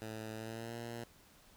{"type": "tone with pitch glide", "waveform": "10% pulse", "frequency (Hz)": [110, 117.22], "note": ["A2", "A#2"], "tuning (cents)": [0, 10], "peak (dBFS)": -34, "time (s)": [0.02, 1.04], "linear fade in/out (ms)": 0, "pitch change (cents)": 110, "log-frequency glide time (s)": [0.35, 0.76], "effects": ["pink hiss -63 dBFS RMS until 1.56 s"]}